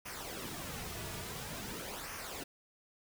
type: noise with flanger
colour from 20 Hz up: pink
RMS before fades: -43 dBFS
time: 0.05-2.44 s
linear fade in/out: 10 ms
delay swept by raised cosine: 0.25 to 3.85 ms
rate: 0.48 Hz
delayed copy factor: -0.6
effects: none